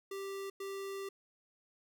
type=tone bursts at uneven times; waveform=square; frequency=392 Hz; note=G4; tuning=in tune; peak=-40 dBFS; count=2; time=0.11-0.5 / 0.6-1.09 s; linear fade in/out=5 ms; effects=none